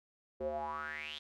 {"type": "tone with band-pass filter sweep", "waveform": "square", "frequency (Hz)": 75.4, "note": "D2", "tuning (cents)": 46, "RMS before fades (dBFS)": -40, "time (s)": [0.4, 1.19], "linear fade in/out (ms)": 10, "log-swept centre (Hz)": [450, 3600], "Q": 8.3, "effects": []}